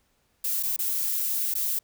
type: noise with dropouts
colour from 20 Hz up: violet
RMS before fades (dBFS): -27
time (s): 0.44-1.79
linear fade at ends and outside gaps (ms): 5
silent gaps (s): 0.628-0.633 / 0.764-0.789 / 1.541-1.551
effects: pink hiss -69 dBFS RMS until 1.83 s